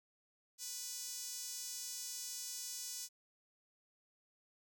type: tone with high-pass filter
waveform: sawtooth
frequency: 493.9 Hz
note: B4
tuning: in tune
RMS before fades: -45 dBFS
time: 0.58-3.09 s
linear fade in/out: 50 ms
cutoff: 6100 Hz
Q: 2.1
effects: none